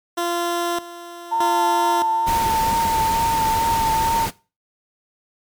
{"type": "tone with tremolo", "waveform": "15% pulse", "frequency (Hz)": 345, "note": "F4", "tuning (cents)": -21, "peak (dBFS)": -14, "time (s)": [0.17, 2.56], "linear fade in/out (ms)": 10, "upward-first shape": "square", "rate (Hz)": 0.81, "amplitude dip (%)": 80}
{"type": "tone with vibrato", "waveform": "sine", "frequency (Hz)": 904, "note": "A5", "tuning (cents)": 47, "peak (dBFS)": -16, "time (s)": [1.31, 4.27], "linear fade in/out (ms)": 20, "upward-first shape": "triangle", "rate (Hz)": 2.2, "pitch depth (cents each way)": 26}
{"type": "noise", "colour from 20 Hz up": "pink", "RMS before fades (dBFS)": -26, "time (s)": [2.26, 4.31], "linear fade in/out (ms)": 20}
{"effects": ["noise-tail reverb RT60 0.3 s tail -19 dB re dry", "MP3 96 kbps"]}